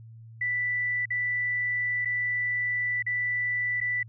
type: tone with dropouts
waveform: sine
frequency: 1975.5 Hz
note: B6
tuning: in tune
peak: -25 dBFS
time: 0.41-4.03 s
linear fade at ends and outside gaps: 5 ms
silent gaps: 1.056-1.104 / 2.049-2.055 / 3.025-3.064 / 3.804-3.812 s
effects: added 113 Hz sine -44 dBFS peak until 4.08 s